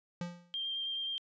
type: tone with exponential decay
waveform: square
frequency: 174.61 Hz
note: F3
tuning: in tune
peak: -34 dBFS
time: 0.21-0.56 s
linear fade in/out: 2 ms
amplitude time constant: 75 ms
type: tone with vibrato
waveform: sine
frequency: 3181 Hz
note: G7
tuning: 25 cents sharp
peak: -34 dBFS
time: 0.54-1.18 s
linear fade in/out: 0 ms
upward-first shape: triangle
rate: 9.3 Hz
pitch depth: 14 cents each way
effects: resampled to 16000 Hz